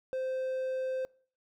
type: tone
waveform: triangle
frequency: 520 Hz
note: C5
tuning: 11 cents flat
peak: -29 dBFS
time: 0.13-1.05 s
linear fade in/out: 0 ms
effects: noise-tail reverb RT60 0.5 s tail -25 dB re dry